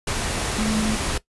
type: tone in noise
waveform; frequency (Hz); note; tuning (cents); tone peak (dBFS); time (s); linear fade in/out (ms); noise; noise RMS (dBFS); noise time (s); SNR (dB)
sine; 216.3; A3; -29; -21; 0.58-0.95; 5; pink; -25; 0.07-1.18; +1
effects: noise-tail reverb RT60 0.1 s tail -18 dB re dry + resampled to 24000 Hz